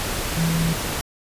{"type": "tone in noise", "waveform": "sine", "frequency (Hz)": 164.81, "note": "E3", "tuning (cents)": 0, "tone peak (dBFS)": -19, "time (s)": [0.37, 0.73], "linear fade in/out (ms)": 0, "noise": "pink", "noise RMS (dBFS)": -26, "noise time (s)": [0, 1.01], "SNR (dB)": 4, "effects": ["resampled to 32000 Hz"]}